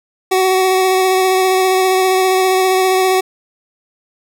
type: tone with vibrato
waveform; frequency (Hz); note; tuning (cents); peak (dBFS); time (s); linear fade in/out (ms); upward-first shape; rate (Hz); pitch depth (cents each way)
25% pulse; 375.1; F#4; +24; -7; 0.31-3.21; 10; sine; 15; 17
effects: none